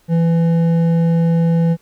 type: tone with hard clipping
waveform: triangle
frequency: 166.7 Hz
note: E3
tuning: 20 cents sharp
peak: -13 dBFS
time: 0.08-1.77 s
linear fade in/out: 50 ms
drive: 11 dB
effects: pink hiss -56 dBFS RMS until 1.81 s